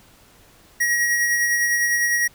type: tone with tremolo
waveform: square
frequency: 1900 Hz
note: A#6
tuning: 33 cents sharp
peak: -17 dBFS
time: 0.8-2.28 s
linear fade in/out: 10 ms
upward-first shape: sine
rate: 9.9 Hz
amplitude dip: 30%
effects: pink hiss -52 dBFS RMS until 2.34 s